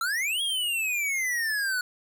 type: exponential two-way sweep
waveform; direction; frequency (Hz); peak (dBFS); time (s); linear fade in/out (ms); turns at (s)
square; up then down; 1313 to 3322 to 1458; -26; 0.01-1.81; 2; 0.42
effects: none